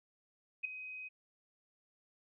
sine tone with ADSR envelope, 2518 Hz, D#7, 20 cents sharp, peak -30 dBFS, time 0.63-1.09 s, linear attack 20 ms, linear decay 4 ms, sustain -13 dB, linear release 19 ms, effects none

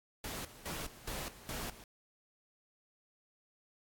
pink noise with tremolo, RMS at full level -41 dBFS, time 0.24-1.84 s, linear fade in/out 2 ms, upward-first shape square, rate 2.4 Hz, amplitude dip 80%, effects AAC 64 kbps

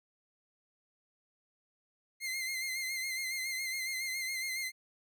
sawtooth tone with vibrato, 2093 Hz, C7, in tune, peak -31 dBFS, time 2.2-4.72 s, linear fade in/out 50 ms, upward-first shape sine, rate 7.2 Hz, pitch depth 45 cents each way, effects none

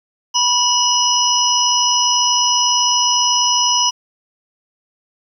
harmonic tone with a mistuned harmonic, 978 Hz, B5, 17 cents flat, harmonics 1 / 3 / 5 / 6, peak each -18 / -18 / -18 / -18 dBFS, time 0.34-3.91 s, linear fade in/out 20 ms, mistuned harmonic 5, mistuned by +92 cents, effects 8-bit

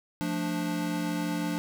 square chord, D minor, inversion first, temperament equal, 174.61 / 220 / 293.7 Hz, F3 / A3 / D4, 0 / 0 / 0 cents, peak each -33 / -37 / -32 dBFS, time 0.21-1.58 s, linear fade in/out 0 ms, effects 10-bit

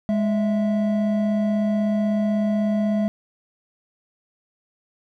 triangle tone pair together, 207.7 / 659.3 Hz, G#3 / E5, 0 / 0 cents, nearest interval octave + minor sixth, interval 2000 cents, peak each -17 / -25 dBFS, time 0.09-3.08 s, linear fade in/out 0 ms, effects none

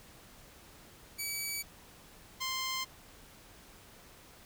10% pulse tone pair in turn, 2285 / 1047.7 Hz, D7 / C6, -48 / +2 cents, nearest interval octave + minor second, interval 1350 cents, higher first, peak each -26 / -25 dBFS, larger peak second, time 1.18-1.63 / 2.4-2.85 s, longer neither, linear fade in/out 20 ms, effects pink hiss -56 dBFS RMS until 4.45 s

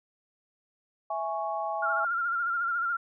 sine chord, C# minor, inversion first, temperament equal, 659.3 / 830.6 / 1108.7 Hz, E5 / G#5 / C#6, 0 / 0 / 0 cents, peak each -33 / -32 / -35 dBFS, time 1.1-2.05 s, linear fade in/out 5 ms
sine tone with vibrato, 1389 Hz, F6, 10 cents flat, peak -26 dBFS, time 1.82-2.97 s, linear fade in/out 10 ms, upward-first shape sine, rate 14 Hz, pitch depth 52 cents each way
effects none

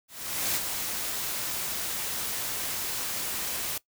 white noise with ADSR envelope, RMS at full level -27 dBFS, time 0.08-3.78 s, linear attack 470 ms, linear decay 48 ms, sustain -5 dB, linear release 4 ms, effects noise-tail reverb RT60 0.1 s tail -19 dB re dry

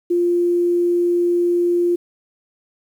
sine tone, 349 Hz, F4, 1 cent flat, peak -14 dBFS, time 0.1-1.96 s, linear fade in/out 10 ms, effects 8-bit

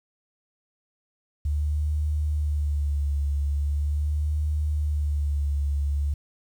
sine tone with vibrato, 73.42 Hz, D2, in tune, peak -22 dBFS, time 1.45-6.14 s, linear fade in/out 5 ms, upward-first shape sine, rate 0.41 Hz, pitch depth 50 cents each way, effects 9-bit

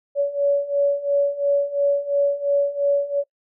sine beating tone pair, 565 / 567.9 Hz, C#5 / C#5, +33 / +42 cents, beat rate 2.9 Hz, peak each -22 / -19 dBFS, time 0.15-3.24 s, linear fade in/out 50 ms, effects noise-tail reverb RT60 0.1 s tail -21 dB re dry

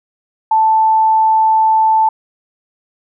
sine tone, 880 Hz, A5, in tune, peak -8 dBFS, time 0.51-2.09 s, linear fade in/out 5 ms, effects none

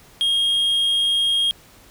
triangle tone, 3249 Hz, G#7, 39 cents flat, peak -15 dBFS, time 0.21-1.51 s, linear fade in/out 0 ms, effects pink hiss -49 dBFS RMS until 1.9 s

